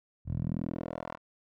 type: tone with band-pass filter sweep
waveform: 10% pulse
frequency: 41.2 Hz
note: E1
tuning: in tune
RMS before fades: -35 dBFS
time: 0.25-1.18 s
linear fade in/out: 50 ms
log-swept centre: 90 to 1100 Hz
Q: 1.6
effects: none